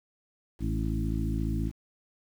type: harmonic tone with a mistuned harmonic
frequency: 54.5 Hz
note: A1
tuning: 16 cents flat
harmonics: 1 / 2 / 3 / 4 / 5 / 6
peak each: -30 / -33 / -35 / -36 / -37 / -38 dBFS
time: 0.59-1.72 s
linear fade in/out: 50 ms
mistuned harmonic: 5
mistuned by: +23 cents
effects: 9-bit